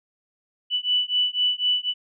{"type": "beating tone pair", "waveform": "sine", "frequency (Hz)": [2970, 2974], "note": ["F#7", "F#7"], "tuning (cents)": [6, 8], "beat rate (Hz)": 4, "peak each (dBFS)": -23, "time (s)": [0.7, 1.94], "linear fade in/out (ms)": 50, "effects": []}